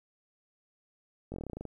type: slowing click train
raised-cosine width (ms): 2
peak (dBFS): -26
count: 12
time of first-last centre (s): 1.32-1.653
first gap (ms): 20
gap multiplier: 1.08
effects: 11-bit